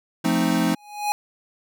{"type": "chord", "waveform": "square", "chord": "F dominant seventh", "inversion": "none", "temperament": "equal", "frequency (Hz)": [174.61, 220, 261.6, 311.1], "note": ["F3", "A3", "C4", "Eb4"], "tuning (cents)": [0, 0, 0, 0], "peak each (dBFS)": -25, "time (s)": [0.24, 0.75], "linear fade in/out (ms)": 10}
{"type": "tone with exponential growth", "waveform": "square", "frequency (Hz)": 830.6, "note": "G#5", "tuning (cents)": 0, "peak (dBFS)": -18, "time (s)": [0.72, 1.12], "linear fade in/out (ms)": 0, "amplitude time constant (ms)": 86}
{"effects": []}